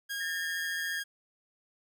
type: tone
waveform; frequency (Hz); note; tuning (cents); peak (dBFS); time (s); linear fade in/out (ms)
sawtooth; 1631; G#6; -32; -30; 0.09-1.04; 20
type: tone with vibrato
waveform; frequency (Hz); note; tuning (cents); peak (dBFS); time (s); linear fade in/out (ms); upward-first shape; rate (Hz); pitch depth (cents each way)
sine; 1800; A6; +39; -35; 0.2-1; 10; sine; 14; 15
effects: none